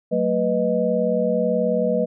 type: tone cluster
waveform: sine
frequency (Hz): 186.4 / 224.9 / 492 / 623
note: F#3 / A3 / B4 / D#5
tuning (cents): +13 / +38 / -7 / +2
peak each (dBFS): -25 / -25 / -21 / -23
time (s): 0.11-2.06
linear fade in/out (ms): 20
effects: none